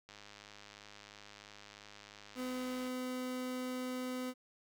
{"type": "click train", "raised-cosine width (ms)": 0.2, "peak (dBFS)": -35, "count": 288, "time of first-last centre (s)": [0.09, 2.876], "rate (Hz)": 103}
{"type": "tone", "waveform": "30% pulse", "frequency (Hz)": 253.6, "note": "B3", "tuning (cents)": 46, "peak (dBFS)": -35, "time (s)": [2.35, 4.34], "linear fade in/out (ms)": 50}
{"effects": []}